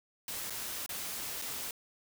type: noise with dropouts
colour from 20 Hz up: white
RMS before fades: -39 dBFS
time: 0.28-1.71 s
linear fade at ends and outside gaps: 2 ms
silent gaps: 0.499-0.504 / 0.862-0.891 / 1.417-1.421 s
effects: none

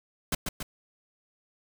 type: noise with echo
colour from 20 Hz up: pink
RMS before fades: -27 dBFS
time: 0.32-0.35 s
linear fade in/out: 5 ms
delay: 140 ms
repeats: 2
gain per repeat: -4 dB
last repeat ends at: 0.63 s
effects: none

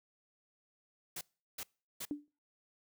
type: noise bursts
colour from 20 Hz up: white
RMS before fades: -42 dBFS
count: 3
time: 1.16-2.053 s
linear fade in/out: 5 ms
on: 51 ms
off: 370 ms
type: tone with exponential decay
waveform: sine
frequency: 292.5 Hz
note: D4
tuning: 7 cents flat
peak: -31 dBFS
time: 2.11-2.28 s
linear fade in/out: 1 ms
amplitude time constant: 35 ms
effects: noise-tail reverb RT60 0.4 s tail -26 dB re dry

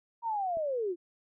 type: linear sweep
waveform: sine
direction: down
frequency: 951 to 329.6 Hz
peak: -29 dBFS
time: 0.22-0.96 s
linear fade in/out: 50 ms
type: click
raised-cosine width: 2 ms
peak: -35 dBFS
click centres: 0.571 s
effects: none

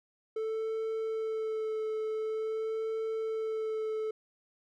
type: tone with vibrato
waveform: triangle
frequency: 439.7 Hz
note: A4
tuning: 1 cent flat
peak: -29 dBFS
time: 0.36-4.11 s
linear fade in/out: 5 ms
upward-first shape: sine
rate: 0.47 Hz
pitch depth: 16 cents each way
effects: none

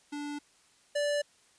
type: tone pair in turn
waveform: square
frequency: 291.5 / 583 Hz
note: D4 / D5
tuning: -13 / -13 cents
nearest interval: octave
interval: 1200 cents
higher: second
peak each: -36 / -28 dBFS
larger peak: second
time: 0.12-0.39 / 0.95-1.22 s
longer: neither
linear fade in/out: 10 ms
effects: white hiss -64 dBFS RMS until 1.58 s + resampled to 22050 Hz

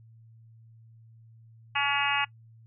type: harmonic tone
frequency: 283.2 Hz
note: C#4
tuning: 37 cents sharp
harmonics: 3 / 4 / 5 / 6 / 7 / 8 / 9 / 10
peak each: -31 / -32 / -34 / -33 / -34 / -36 / -31 / -32 dBFS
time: 1.75-2.25 s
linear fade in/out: 10 ms
effects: noise-tail reverb RT60 0.1 s tail -21 dB re dry + added 113 Hz sine -51 dBFS peak until 2.66 s

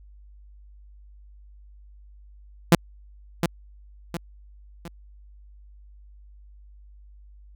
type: tone with echo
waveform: sawtooth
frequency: 170 Hz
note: F3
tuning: 46 cents flat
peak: -7 dBFS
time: 2.72-2.75 s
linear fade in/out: 2 ms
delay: 710 ms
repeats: 3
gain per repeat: -8 dB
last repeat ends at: 4.88 s
effects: added 50 Hz sine -46 dBFS peak until 7.55 s

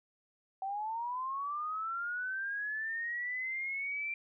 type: linear sweep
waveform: sine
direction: up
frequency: 759 to 2362 Hz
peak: -34 dBFS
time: 0.62-4.14 s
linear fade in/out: 2 ms
effects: none

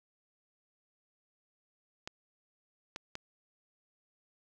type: clicks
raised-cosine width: 0.2 ms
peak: -22 dBFS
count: 3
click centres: 2.075 / 2.961 / 3.154 s
effects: none

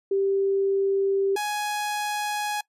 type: tone pair in turn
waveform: sine / sawtooth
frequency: 392 / 834.9 Hz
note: G4 / G#5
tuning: 0 / +9 cents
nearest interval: octave + minor second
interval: 1309 cents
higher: second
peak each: -20 / -22 dBFS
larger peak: first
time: 0.11-1.36 / 1.36-2.61 s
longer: neither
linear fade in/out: 5 ms
effects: noise-tail reverb RT60 0.1 s tail -21 dB re dry + resampled to 32000 Hz

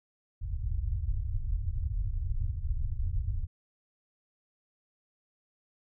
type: low-pass noise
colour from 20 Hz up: pink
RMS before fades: -31 dBFS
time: 0.41-3.47 s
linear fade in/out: 20 ms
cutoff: 110 Hz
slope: 48 dB/octave
effects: none

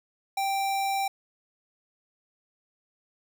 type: tone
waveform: square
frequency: 784 Hz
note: G5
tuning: in tune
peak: -26 dBFS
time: 0.37-1.08 s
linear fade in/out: 5 ms
effects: none

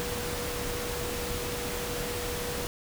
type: tone in noise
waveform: sine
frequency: 484.4 Hz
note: B4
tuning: 34 cents flat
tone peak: -36 dBFS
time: 0-2.67 s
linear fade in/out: 0 ms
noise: pink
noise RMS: -34 dBFS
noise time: 0-2.67 s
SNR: -5 dB
effects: none

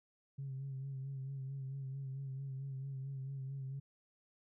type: tone with vibrato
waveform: sine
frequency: 135.2 Hz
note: C#3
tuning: 43 cents flat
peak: -39 dBFS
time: 0.38-3.8 s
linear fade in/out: 10 ms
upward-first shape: sine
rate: 4.5 Hz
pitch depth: 40 cents each way
effects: tanh soft clip ceiling -36 dBFS

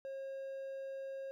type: tone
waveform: triangle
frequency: 540 Hz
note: C#5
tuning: 45 cents flat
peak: -39 dBFS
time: 0.05-1.31 s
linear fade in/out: 0 ms
effects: none

